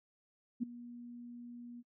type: tone with ADSR envelope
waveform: sine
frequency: 240.1 Hz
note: B3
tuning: 49 cents flat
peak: -29 dBFS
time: 0.6-1.83 s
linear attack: 29 ms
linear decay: 9 ms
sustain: -17 dB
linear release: 38 ms
effects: noise-tail reverb RT60 0.1 s tail -24 dB re dry